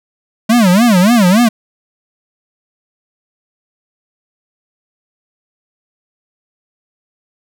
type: tone with vibrato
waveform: square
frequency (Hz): 207.6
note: G#3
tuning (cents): 0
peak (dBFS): -7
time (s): 0.49-1.49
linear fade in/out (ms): 10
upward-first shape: sine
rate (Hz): 3.5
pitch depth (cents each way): 280
effects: none